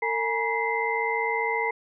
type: tone cluster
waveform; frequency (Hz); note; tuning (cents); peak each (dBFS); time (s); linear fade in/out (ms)
sine; 454.5 / 839 / 954 / 1975 / 2075; A#4 / G#5 / A#5 / B6 / C7; -44 / +17 / +40 / 0 / -15; -29 / -32 / -29 / -36 / -28; 0.02-1.71; 5
effects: none